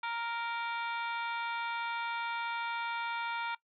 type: harmonic tone with a mistuned harmonic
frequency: 466.2 Hz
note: A#4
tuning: in tune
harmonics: 2 / 3 / 4 / 5 / 6 / 7 / 8 / 9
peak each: -36 / -39 / -48 / -42 / -51 / -53 / -48 / -57 dBFS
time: 0.03-3.55 s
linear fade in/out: 5 ms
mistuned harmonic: 8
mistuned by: -68 cents
effects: noise-tail reverb RT60 0.1 s tail -20 dB re dry